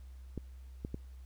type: clicks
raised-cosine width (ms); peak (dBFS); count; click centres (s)
3; -25; 3; 0.377 / 0.849 / 0.944
effects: added 64 Hz sine -47 dBFS peak until 1.25 s + pink hiss -69 dBFS RMS until 1.25 s